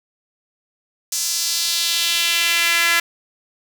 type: tone with high-pass filter sweep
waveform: sawtooth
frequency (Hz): 338.3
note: E4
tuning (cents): +45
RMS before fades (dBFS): -19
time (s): 1.12-3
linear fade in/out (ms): 5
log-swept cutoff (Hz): 6200 to 1800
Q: 1.9
effects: 7-bit